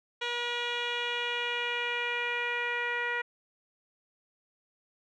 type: tone with low-pass filter sweep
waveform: 10% pulse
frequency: 480 Hz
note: B4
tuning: 49 cents flat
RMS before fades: -32 dBFS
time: 0.21-3.22 s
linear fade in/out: 10 ms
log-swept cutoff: 3800 to 2000 Hz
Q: 2.6
effects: none